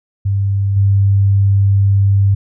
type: tone with level steps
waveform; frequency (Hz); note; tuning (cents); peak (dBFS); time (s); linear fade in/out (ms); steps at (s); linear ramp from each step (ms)
sine; 99; G2; +18; -12 / -8; 0.25-2.35; 10; 0.76; 10
effects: none